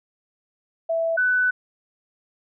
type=tone pair in turn; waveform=sine; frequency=659.3 / 1496.4 Hz; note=E5 / F#6; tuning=0 / +19 cents; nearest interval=octave + major second; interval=1419 cents; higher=second; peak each=-20 / -17 dBFS; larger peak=second; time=0.89-1.17 / 1.17-1.51 s; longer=second; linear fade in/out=10 ms; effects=none